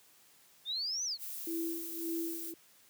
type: exponential two-way sweep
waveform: sine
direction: up then down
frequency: 3520 to 6180 to 4073 Hz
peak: -33 dBFS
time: 0.65-1.18 s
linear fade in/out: 50 ms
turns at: 1.04 s
type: noise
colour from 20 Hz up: violet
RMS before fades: -42 dBFS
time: 1.18-2.54 s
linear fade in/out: 50 ms
type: tone with tremolo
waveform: sine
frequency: 332 Hz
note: E4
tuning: 12 cents sharp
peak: -33 dBFS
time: 1.47-2.54 s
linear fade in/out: 2 ms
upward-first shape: sine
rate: 1.8 Hz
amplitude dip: 80%
effects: white hiss -63 dBFS RMS until 2.89 s + high-pass 80 Hz 12 dB/octave